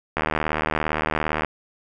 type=click train; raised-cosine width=0.5 ms; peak=-7 dBFS; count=100; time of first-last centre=0.17-1.447 s; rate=77.5 Hz; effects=none